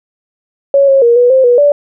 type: tone with pitch steps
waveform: sine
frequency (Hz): 556 / 543 / 471.7 / 488.3 / 525 / 485.7 / 579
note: C#5 / C#5 / A#4 / B4 / C5 / B4 / D5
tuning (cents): +5 / -36 / +20 / -20 / +6 / -29 / -25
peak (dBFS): -4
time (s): 0.74-1.72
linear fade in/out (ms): 2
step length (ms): 140
effects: none